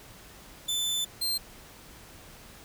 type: tone pair in turn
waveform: sawtooth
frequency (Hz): 3520 / 4163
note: A7 / C8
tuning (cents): 0 / -10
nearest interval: minor third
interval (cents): 290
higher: second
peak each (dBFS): -24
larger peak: neither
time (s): 0.68-1.05 / 1.21-1.38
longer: first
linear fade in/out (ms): 10
effects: pink hiss -50 dBFS RMS until 2.64 s